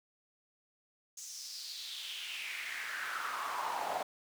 brown noise with high-pass filter sweep, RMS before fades -40 dBFS, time 1.17-4.03 s, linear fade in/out 5 ms, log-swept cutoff 6600 to 710 Hz, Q 4.1, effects none

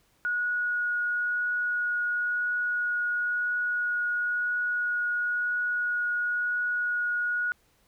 sine tone with vibrato, 1453 Hz, F#6, 32 cents flat, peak -25 dBFS, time 0.25-7.52 s, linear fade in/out 0 ms, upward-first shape triangle, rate 0.98 Hz, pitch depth 8 cents each way, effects pink hiss -66 dBFS RMS until 7.87 s

